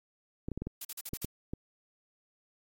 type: clicks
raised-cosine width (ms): 3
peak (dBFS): -23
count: 8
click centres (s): 0.485 / 0.517 / 0.576 / 0.62 / 0.67 / 1.134 / 1.246 / 1.535
type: noise bursts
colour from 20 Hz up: blue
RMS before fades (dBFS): -39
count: 6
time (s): 0.81-1.254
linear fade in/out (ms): 5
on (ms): 39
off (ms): 42
effects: AAC 64 kbps